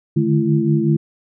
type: tone cluster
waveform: sine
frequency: 146.8 / 152.1 / 215.7 / 336.8 Hz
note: D3 / D#3 / A3 / E4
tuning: 0 / -39 / -34 / +37 cents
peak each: -19 dBFS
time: 0.16-0.97 s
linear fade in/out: 10 ms
effects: none